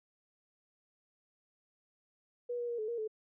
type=tone with pitch steps; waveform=sine; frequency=484.7 / 479.5 / 473.6 / 431.2 / 471.1 / 433.9 Hz; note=B4 / A#4 / A#4 / A4 / A#4 / A4; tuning=-32 / +49 / +27 / -35 / +18 / -24 cents; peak=-34 dBFS; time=2.49-3.078 s; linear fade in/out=10 ms; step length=98 ms; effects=none